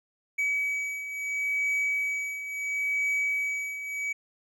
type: beating tone pair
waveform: triangle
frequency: 2276 / 2276.73 Hz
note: C#7 / C#7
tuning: +45 / +46 cents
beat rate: 0.73 Hz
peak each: -32 / -26 dBFS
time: 0.38-4.13 s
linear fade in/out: 10 ms
effects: none